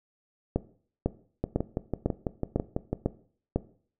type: two click trains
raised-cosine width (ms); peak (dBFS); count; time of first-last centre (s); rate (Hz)
2; -14 / -11; 10 / 7; 1.44-2.93 / 0.56-3.56; 6.04 / 2
effects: noise-tail reverb RT60 0.5 s tail -17 dB re dry